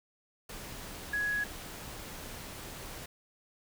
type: tone in noise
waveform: sine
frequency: 1673 Hz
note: G#6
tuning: 12 cents sharp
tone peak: -29 dBFS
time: 1.13-1.44 s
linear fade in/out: 5 ms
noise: pink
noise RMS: -44 dBFS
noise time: 0.49-3.06 s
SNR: +12 dB
effects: none